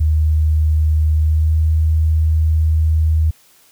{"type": "tone with pitch glide", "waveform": "sine", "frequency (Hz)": [77.5, 78.9], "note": ["D#2", "D#2"], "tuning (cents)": [-6, 25], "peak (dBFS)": -11, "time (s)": [0, 3.31], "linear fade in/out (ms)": 10, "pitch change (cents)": 31, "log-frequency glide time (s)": [1.22, 1.55], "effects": ["white hiss -51 dBFS RMS until 3.71 s"]}